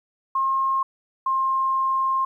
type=tone pair in turn; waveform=sine; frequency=1071 / 1061.8 Hz; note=C6 / C6; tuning=+40 / +25 cents; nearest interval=unison; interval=15 cents; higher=first; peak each=-19 dBFS; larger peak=neither; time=0.35-0.83 / 1.26-2.25 s; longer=second; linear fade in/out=5 ms; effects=10-bit